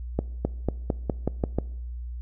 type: accelerating click train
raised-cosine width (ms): 2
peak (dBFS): -10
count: 8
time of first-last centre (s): 0.19-1.586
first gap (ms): 260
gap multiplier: 0.91
effects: noise-tail reverb RT60 0.8 s tail -22 dB re dry + added 60 Hz sine -32 dBFS peak until 2.21 s